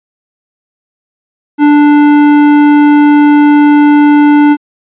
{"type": "tone with tanh clipping", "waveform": "sine", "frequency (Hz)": 293.7, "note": "D4", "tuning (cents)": 0, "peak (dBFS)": -4, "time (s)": [1.58, 4.57], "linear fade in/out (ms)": 50, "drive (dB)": 15, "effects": ["resampled to 8000 Hz"]}